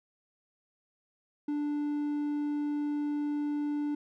triangle tone, 293.7 Hz, D4, in tune, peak -27 dBFS, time 1.48-3.95 s, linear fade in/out 5 ms, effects none

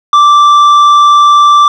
triangle tone with tanh clipping, 1172 Hz, D6, 4 cents flat, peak -3 dBFS, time 0.13-1.68 s, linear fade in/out 2 ms, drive 11 dB, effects none

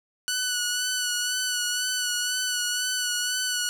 10% pulse tone with vibrato, 1480 Hz, F#6, in tune, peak -16 dBFS, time 0.28-3.69 s, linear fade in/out 0 ms, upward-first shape sine, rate 2 Hz, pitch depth 28 cents each way, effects none

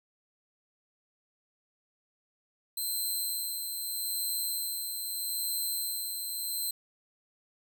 5% pulse tone with tremolo, 4097 Hz, C8, 37 cents flat, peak -23 dBFS, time 2.77-6.71 s, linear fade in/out 5 ms, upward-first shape sine, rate 0.8 Hz, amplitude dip 40%, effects none

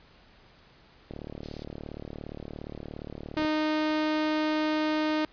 click train, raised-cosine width 2 ms, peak -25 dBFS, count 88, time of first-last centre 1.11-3.449 s, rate 37.2 Hz
violet noise, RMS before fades -37 dBFS, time 1.42-1.65 s, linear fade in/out 20 ms
sawtooth tone, 308.1 Hz, D#4, 17 cents flat, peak -21 dBFS, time 3.37-5.25 s, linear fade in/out 2 ms
effects pink hiss -57 dBFS RMS until 5.32 s + resampled to 11025 Hz

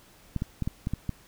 clicks, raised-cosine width 5 ms, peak -16 dBFS, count 7, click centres 0.363 / 0.421 / 0.623 / 0.675 / 0.871 / 0.936 / 1.093 s, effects pink hiss -56 dBFS RMS until 1.27 s

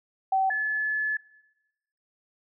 sine tone pair in turn, 767 / 1721.9 Hz, G5 / A6, -38 / -38 cents, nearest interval octave + major second, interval 1400 cents, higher second, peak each -20 / -24 dBFS, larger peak first, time 0.32-0.5 / 0.5-1.17 s, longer second, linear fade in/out 5 ms, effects noise-tail reverb RT60 1.0 s tail -19 dB re dry

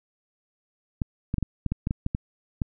clicks, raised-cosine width 5 ms, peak -13 dBFS, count 11, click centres 1.018 / 1.341 / 1.383 / 1.427 / 1.663 / 1.72 / 1.871 / 1.909 / 2.064 / 2.149 / 2.618 s, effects none

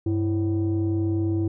sine tone pair together, 97.99 / 329.6 Hz, G2 / E4, 0 / 0 cents, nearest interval octave + major sixth, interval 2100 cents, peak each -22 dBFS, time 0.06-1.48 s, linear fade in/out 5 ms, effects tanh soft clip ceiling -17 dBFS

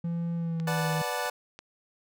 triangle tone with pitch glide, 169.3 to 157.96 Hz, E3 to D#3, +46 to +26 cents, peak -26 dBFS, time 0.04-1.02 s, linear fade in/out 5 ms, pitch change -120 cents, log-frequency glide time 0.35-0.91 s
click train, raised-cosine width 0.2 ms, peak -27 dBFS, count 4, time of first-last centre 0.6-1.59 s, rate 3.03 Hz
25% pulse chord, B minor seventh, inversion none, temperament equal with one note detuned, 493.9 / 587.3 / 740 / 872.4 Hz, B4 / D5 / F#5 / A5, 0 / 0 / 0 / -15 cents, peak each -31 dBFS, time 0.67-1.3 s, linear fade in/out 5 ms
effects none

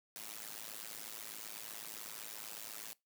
white noise with amplitude modulation, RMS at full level -43 dBFS, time 0.16-2.93 s, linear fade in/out 0 ms, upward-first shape sine, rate 108 Hz, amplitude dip 100%, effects noise-tail reverb RT60 0.2 s tail -22 dB re dry + high-pass 150 Hz 12 dB/octave

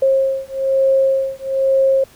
sine beating tone pair, 536 / 537.1 Hz, C5 / C5, +42 / +45 cents, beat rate 1.1 Hz, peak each -16 dBFS, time 0.02-2.04 s, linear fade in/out 5 ms, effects pink hiss -47 dBFS RMS until 2.15 s

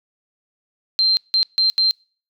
sine tone bursts at uneven times, 4145 Hz, C8, 17 cents flat, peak -13 dBFS, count 4, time 0.99-1.17 / 1.34-1.43 / 1.58-1.7 / 1.78-1.91 s, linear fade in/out 0 ms, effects noise-tail reverb RT60 0.4 s tail -26 dB re dry

